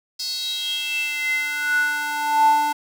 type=tone with high-pass filter sweep; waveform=square; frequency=295.1 Hz; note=D4; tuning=8 cents sharp; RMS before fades=-22 dBFS; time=0.19-2.73 s; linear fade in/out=10 ms; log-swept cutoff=4800 to 720 Hz; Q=8.4; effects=8-bit